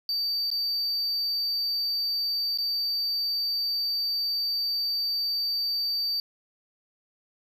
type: tone with dropouts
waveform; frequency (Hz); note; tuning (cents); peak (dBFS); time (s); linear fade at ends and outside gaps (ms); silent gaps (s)
triangle; 4621; D8; -29; -24; 0.09-6.2; 1; 0.503-0.514 / 2.575-2.585
effects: none